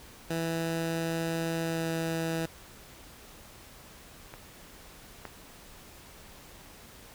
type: tone with pitch glide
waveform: 15% pulse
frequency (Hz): 164.81 to 163.77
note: E3 to E3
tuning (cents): 0 to -11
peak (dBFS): -23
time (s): 0.3-2.46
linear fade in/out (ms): 5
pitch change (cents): -11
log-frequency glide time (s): 1.6-1.88
type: clicks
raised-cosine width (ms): 0.5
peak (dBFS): -28 / -24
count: 2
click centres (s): 4.339 / 5.253
effects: pink hiss -51 dBFS RMS until 7.14 s